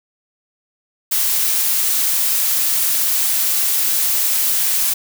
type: noise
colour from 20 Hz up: blue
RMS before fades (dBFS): -17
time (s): 1.11-4.94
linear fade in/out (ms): 10
effects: none